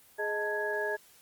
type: tone cluster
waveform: sine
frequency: 418.9 / 625 / 887 / 1666 Hz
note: G#4 / D#5 / A5 / G#6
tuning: +15 / +8 / +14 / +5 cents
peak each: -34 / -36 / -39 / -33 dBFS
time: 0.18-0.97 s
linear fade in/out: 20 ms
effects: white hiss -59 dBFS RMS until 1.21 s + Opus 24 kbps